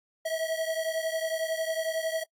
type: beating tone pair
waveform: square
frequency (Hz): 642 / 653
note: E5 / E5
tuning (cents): -46 / -17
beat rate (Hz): 11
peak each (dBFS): -31 / -33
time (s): 0.25-2.24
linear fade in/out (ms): 10
effects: noise-tail reverb RT60 0.1 s tail -26 dB re dry + AAC 64 kbps